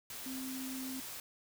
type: tone in noise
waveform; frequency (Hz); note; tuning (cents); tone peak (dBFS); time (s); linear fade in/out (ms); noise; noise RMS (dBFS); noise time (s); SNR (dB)
sine; 261.6; C4; 0; -40; 0.26-1; 2; white; -45; 0.1-1.2; +2
effects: none